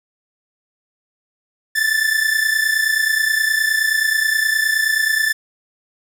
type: tone pair together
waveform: 45% pulse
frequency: 1744 / 1773.5 Hz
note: A6 / A6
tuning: -16 / +13 cents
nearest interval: unison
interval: 29 cents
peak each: -18 dBFS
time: 1.75-5.33 s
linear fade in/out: 10 ms
effects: none